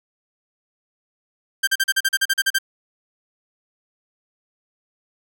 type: tone bursts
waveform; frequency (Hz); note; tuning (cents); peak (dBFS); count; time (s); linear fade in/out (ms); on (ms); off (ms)
sawtooth; 1578; G6; +11; -12; 12; 1.63-2.587; 10; 44; 39
effects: 9-bit